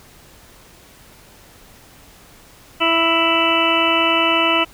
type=harmonic tone; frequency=330.6 Hz; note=E4; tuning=5 cents sharp; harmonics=1 / 2 / 3 / 4 / 6 / 7 / 8 / 9; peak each=-22 / -22 / -22 / -21 / -27 / -27 / -20 / -20 dBFS; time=2.8-4.65 s; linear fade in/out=20 ms; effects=pink hiss -46 dBFS RMS until 4.73 s